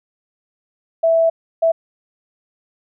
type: tone bursts at uneven times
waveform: sine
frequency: 658 Hz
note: E5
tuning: 3 cents flat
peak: -11 dBFS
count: 2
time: 1.03-1.3 / 1.62-1.72 s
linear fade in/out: 10 ms
effects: none